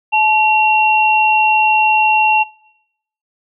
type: tone pair together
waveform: sine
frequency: 863 / 2737 Hz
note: A5 / F7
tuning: -34 / -36 cents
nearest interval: octave + minor sixth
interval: 1998 cents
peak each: -12 / -13 dBFS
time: 0.12-2.44 s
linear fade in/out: 20 ms
effects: noise-tail reverb RT60 0.8 s tail -23 dB re dry